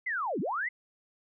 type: linear two-way sweep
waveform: sine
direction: down then up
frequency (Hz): 2097 to 155.5 to 2097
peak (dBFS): -29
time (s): 0.06-0.69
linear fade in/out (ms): 10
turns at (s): 0.4
effects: none